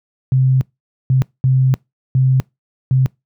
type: tone bursts at uneven times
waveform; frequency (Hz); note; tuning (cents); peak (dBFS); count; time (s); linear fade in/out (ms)
sine; 130.81; C3; 0; -9; 5; 0.32-0.61 / 1.1-1.22 / 1.44-1.74 / 2.15-2.4 / 2.91-3.06; 0
effects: noise-tail reverb RT60 0.2 s tail -25 dB re dry + high-pass 80 Hz 12 dB/octave